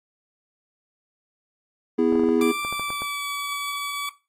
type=chord; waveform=triangle; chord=E major; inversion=second; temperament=just; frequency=247.2 / 329.6 / 412 Hz; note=B3 / E4 / G#4; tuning=+2 / 0 / -14 cents; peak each=-20 dBFS; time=1.98-2.52 s; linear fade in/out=10 ms
type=clicks; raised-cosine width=1 ms; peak=-20 dBFS; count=10; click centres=2.125 / 2.155 / 2.195 / 2.236 / 2.288 / 2.649 / 2.726 / 2.796 / 2.904 / 3.02 s
type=tone with pitch glide; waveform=20% pulse; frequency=1174.7 to 1143.9 Hz; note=D6 to D6; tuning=0 to -46 cents; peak=-22 dBFS; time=2.41-4.09 s; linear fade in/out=2 ms; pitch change=-46 cents; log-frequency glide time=2.63-3.26 s
effects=noise-tail reverb RT60 0.3 s tail -17 dB re dry + AAC 48 kbps